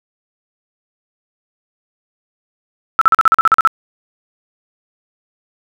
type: tone bursts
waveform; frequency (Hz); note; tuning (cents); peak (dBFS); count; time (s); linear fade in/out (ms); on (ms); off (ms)
sine; 1320; E6; +2; -5; 11; 2.99-3.674; 0; 24; 42
effects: none